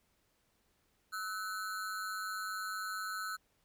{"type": "ring-modulated tone", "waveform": "square", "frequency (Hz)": 1398, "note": "F6", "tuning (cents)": 1, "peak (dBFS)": -35, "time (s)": [1.12, 3.37], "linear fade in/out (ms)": 20, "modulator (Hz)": 97.8, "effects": ["pink hiss -75 dBFS RMS until 3.64 s"]}